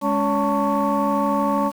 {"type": "tone cluster", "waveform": "sine", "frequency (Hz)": [207.9, 280.5, 566, 889, 1114], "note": ["G#3", "C#4", "C#5", "A5", "C#6"], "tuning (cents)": [2, 21, 36, 18, 8], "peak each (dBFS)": -23, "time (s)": [0.01, 1.72], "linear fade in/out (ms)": 50, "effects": ["tanh soft clip ceiling -11 dBFS", "7-bit"]}